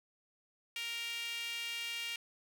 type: tone with high-pass filter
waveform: sawtooth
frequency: 466.2 Hz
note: A#4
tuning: in tune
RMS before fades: -40 dBFS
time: 0.76-2.16 s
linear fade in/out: 2 ms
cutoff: 2600 Hz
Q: 4
effects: none